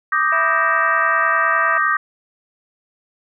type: chord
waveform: sine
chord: Eb major seventh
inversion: third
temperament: equal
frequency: 1174.7 / 1244.5 / 1568 / 1864.7 Hz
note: D6 / Eb6 / G6 / Bb6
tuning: 0 / 0 / 0 / 0 cents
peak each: -20 dBFS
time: 0.12-1.97 s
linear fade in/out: 5 ms
type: harmonic tone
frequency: 329.6 Hz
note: E4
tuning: in tune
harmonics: 2 / 3 / 4 / 5 / 6 / 7 / 8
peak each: -25 / -29 / -31 / -33 / -35 / -36 / -37 dBFS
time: 0.32-1.78 s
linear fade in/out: 5 ms
effects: none